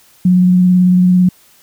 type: tone with vibrato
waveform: sine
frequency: 181.3 Hz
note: F#3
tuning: 35 cents flat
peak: -6 dBFS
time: 0.25-1.29 s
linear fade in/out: 5 ms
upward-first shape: square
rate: 18 Hz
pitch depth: 13 cents each way
effects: white hiss -48 dBFS RMS until 1.62 s